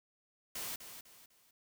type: noise with echo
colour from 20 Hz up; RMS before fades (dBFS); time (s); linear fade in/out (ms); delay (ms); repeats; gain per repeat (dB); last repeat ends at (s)
white; -41; 0.55-0.76; 5; 250; 3; -9; 1.51
effects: none